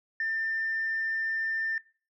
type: tone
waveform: sine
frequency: 1793 Hz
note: A6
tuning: 32 cents sharp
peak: -26 dBFS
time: 0.2-1.78 s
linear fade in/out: 2 ms
effects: noise-tail reverb RT60 0.4 s tail -23 dB re dry + tanh soft clip ceiling -23 dBFS